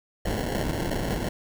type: noise with sample-and-hold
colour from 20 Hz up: pink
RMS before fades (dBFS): -28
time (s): 0.25-1.29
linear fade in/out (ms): 5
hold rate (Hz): 1225
effects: none